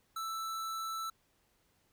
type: tone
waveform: square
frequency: 1322 Hz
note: E6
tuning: 5 cents sharp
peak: -37 dBFS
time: 0.16-1.1 s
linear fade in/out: 5 ms
effects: pink hiss -73 dBFS RMS until 1.92 s